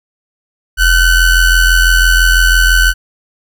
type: ring-modulated tone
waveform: square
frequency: 740 Hz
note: F#5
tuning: in tune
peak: -4 dBFS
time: 0.77-2.94 s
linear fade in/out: 50 ms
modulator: 783 Hz
effects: none